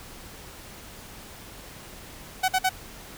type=tone bursts; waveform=sawtooth; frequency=751 Hz; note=F#5; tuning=26 cents sharp; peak=-16 dBFS; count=3; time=2.43-2.694 s; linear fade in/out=10 ms; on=54 ms; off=51 ms; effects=pink hiss -44 dBFS RMS until 3.17 s